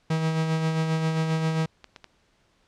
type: tone with tremolo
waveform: 45% pulse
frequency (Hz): 160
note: D#3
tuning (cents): +49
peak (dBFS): -21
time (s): 0.1-1.66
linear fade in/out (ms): 5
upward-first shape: sine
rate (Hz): 7.5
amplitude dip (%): 40
type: clicks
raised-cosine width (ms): 0.2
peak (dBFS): -24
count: 5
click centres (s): 1.173 / 1.306 / 1.843 / 1.962 / 2.043
effects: pink hiss -65 dBFS RMS until 2.67 s + low-pass 6000 Hz 12 dB/octave